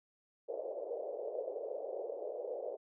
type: band-pass noise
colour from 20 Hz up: white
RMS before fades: -41 dBFS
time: 0.48-2.77 s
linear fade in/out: 20 ms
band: 430 to 600 Hz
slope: 48 dB/octave
effects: none